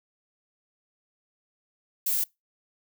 violet noise, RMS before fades -26 dBFS, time 2.06-2.24 s, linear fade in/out 5 ms, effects noise-tail reverb RT60 0.2 s tail -24 dB re dry

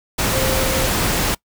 sine tone in noise, 527 Hz, C5, 12 cents sharp, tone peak -23 dBFS, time 0.31-0.87 s, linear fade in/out 10 ms, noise pink, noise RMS -19 dBFS, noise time 0.18-1.35 s, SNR -7 dB, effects noise-tail reverb RT60 0.1 s tail -23 dB re dry

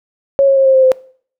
sine tone with pitch steps, 551 / 544.4 / 537.8 / 531.3 / 524.9 / 518.6 Hz, C#5 / C#5 / C5 / C5 / C5 / C5, -11 / -31 / +47 / +26 / +5 / -15 cents, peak -6 dBFS, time 0.39-0.918 s, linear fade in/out 0 ms, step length 88 ms, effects noise-tail reverb RT60 0.5 s tail -21 dB re dry

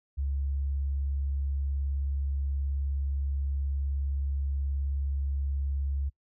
sine tone with vibrato, 69.3 Hz, C#2, in tune, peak -27 dBFS, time 0.17-6.1 s, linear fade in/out 20 ms, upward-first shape triangle, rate 19 Hz, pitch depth 19 cents each way, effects noise-tail reverb RT60 0.1 s tail -25 dB re dry

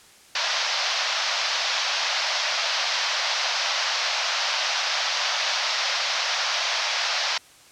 white band-pass noise, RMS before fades -25 dBFS, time 0.35-7.38 s, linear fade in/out 5 ms, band 580 to 5700 Hz, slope 48 dB/octave, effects white hiss -51 dBFS RMS until 7.71 s + low-pass 9000 Hz 12 dB/octave

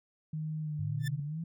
sine tone with pitch glide, 155.56 to 150.09 Hz, D#3 to D3, 0 to +38 cents, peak -33 dBFS, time 0.33-1.2 s, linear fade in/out 5 ms, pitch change -62 cents, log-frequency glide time 0.61-0.75 s
sine exponential sweep, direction up, 99.8 to 169.7 Hz, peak -34 dBFS, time 0.79-1.44 s, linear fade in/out 5 ms
sawtooth tone with exponential growth, 1767 Hz, A6, 7 cents sharp, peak -31 dBFS, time 0.99-1.08 s, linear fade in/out 5 ms, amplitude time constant 19 ms
effects none

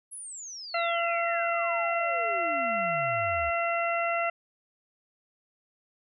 sine exponential sweep, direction down, 10970 to 68.3 Hz, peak -38 dBFS, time 0.11-3.51 s, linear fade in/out 20 ms
harmonic tone, 680 Hz, F5, 46 cents flat, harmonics 1 / 2 / 3 / 4, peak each -28 / -31 / -33 / -34 dBFS, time 0.74-4.3 s, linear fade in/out 5 ms
effects none

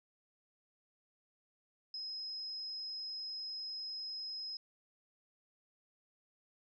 sine tone, 5110 Hz, D#8, 45 cents sharp, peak -40 dBFS, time 1.94-4.57 s, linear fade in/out 2 ms, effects none

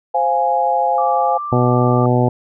sine chord, F minor, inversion second, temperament equal, 523.3 / 698.5 / 830.6 Hz, C5 / F5 / Ab5, 0 / 0 / 0 cents, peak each -20 / -18 / -16 dBFS, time 0.14-1.38 s, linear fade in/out 10 ms
sine tone with pitch glide, 1168 to 1178.2 Hz, D6 to D6, -10 to +5 cents, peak -22 dBFS, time 0.98-2.06 s, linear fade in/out 2 ms, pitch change +15 cents, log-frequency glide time 1.17-1.34 s
harmonic tone, 123.47 Hz, B2, in tune, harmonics 1 / 2 / 3 / 4 / 5 / 6 / 7, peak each -15 / -18 / -20 / -21 / -22 / -23 / -23 dBFS, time 1.52-2.29 s, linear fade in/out 5 ms
effects none

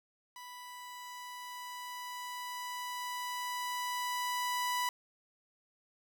sawtooth tone with level ramp, 987.8 Hz, B5, in tune, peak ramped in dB -43 to -27 dBFS, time 0.36-4.89 s, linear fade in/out 2 ms, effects 10-bit

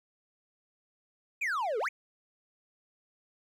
triangle exponential two-way sweep, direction down then up, 2545 to 405.3 to 2545 Hz, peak -27 dBFS, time 1.41-1.89 s, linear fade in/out 10 ms, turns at 1.79 s, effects none

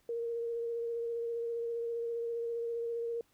sine tone with vibrato, 466.1 Hz, A#4, in tune, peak -33 dBFS, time 0.09-3.21 s, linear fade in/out 2 ms, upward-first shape sine, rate 15 Hz, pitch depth 16 cents each way, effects pink hiss -71 dBFS RMS until 3.33 s

